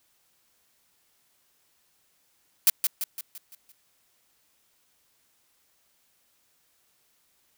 blue noise with echo, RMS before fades -17 dBFS, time 2.67-2.7 s, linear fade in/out 2 ms, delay 170 ms, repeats 6, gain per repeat -6 dB, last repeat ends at 3.72 s, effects white hiss -68 dBFS RMS until 7.57 s

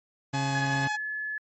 sawtooth tone with vibrato, 847 Hz, G#5, 34 cents sharp, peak -26 dBFS, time 0.33-0.97 s, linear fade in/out 20 ms, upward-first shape sine, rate 2.7 Hz, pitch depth 10 cents each way
30% pulse tone, 136.9 Hz, C#3, 21 cents flat, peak -25 dBFS, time 0.33-0.88 s, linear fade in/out 10 ms
sine tone with pitch glide, 1700 to 1716.8 Hz, G#6 to A6, +40 to -43 cents, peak -30 dBFS, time 0.55-1.38 s, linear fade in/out 2 ms, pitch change +17 cents, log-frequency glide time 0.76-0.94 s
effects MP3 32 kbps

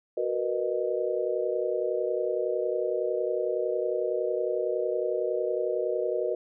sine chord, B major seventh, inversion second, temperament just, 370.4 / 463 / 493.9 / 617.4 Hz, F#4 / A#4 / B4 / D#5, +2 / -12 / 0 / -14 cents, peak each -31 dBFS, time 0.17-6.35 s, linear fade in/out 5 ms, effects none

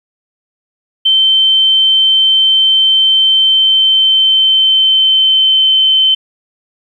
sine tone with pitch glide, 3100 to 3079 Hz, G7 to G7, -20 to -32 cents, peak -6 dBFS, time 1.05-6.15 s, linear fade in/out 10 ms, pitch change -12 cents, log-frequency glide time 3.4-5.72 s, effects 8-bit

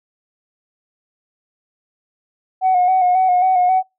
sine tone with vibrato, 736 Hz, F#5, 9 cents flat, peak -10 dBFS, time 2.61-3.83 s, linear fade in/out 50 ms, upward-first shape square, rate 3.7 Hz, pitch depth 34 cents each way, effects noise-tail reverb RT60 0.2 s tail -26 dB re dry + tanh soft clip ceiling -8 dBFS

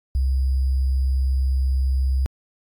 sine tone with sample-and-hold, 65.8 Hz, C2, 10 cents sharp, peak -17 dBFS, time 0.15-2.26 s, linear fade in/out 0 ms, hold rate 4900 Hz, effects AAC 64 kbps

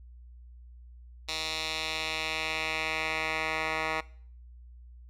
10% pulse tone with band-pass filter sweep, 158.2 Hz, D#3, 29 cents sharp, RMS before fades -32 dBFS, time 1.28-4.01 s, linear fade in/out 10 ms, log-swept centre 4000 to 1700 Hz, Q 1.8, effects noise-tail reverb RT60 0.5 s tail -21 dB re dry + added 60 Hz sine -47 dBFS peak until 5.09 s

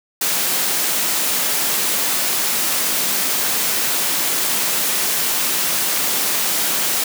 white high-pass noise, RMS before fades -19 dBFS, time 0.21-7.04 s, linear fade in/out 5 ms, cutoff 150 Hz, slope 24 dB/octave, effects none

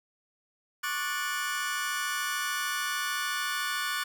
sawtooth chord, D major seventh, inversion third, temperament just, 1101.2 / 1174.7 / 1468.3 / 1762 Hz, C#6 / D6 / F#6 / A6, -12 / 0 / -14 / +2 cents, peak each -34 / -32 / -29 / -32 dBFS, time 0.83-4.04 s, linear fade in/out 10 ms, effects 10-bit

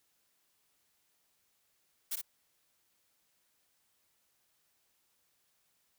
blue noise with echo, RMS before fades -35 dBFS, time 2.11-2.16 s, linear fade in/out 10 ms, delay 56 ms, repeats 1, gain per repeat -4 dB, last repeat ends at 2.216 s, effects white hiss -75 dBFS RMS until 5.98 s

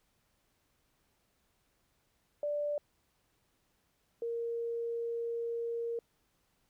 sine tone pair in turn, 587 / 465.9 Hz, D5 / A#4, -1 / -1 cents, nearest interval major third, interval 400 cents, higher first, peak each -31 / -33 dBFS, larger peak first, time 2.43-2.78 / 4.22-5.99 s, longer second, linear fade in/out 2 ms, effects pink hiss -75 dBFS RMS until 6.69 s

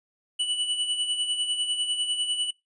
square tone with tremolo, 2960 Hz, F#7, in tune, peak -23 dBFS, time 0.39-2.51 s, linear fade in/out 10 ms, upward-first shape sine, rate 10 Hz, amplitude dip 55%, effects noise-tail reverb RT60 0.2 s tail -22 dB re dry + resampled to 24000 Hz

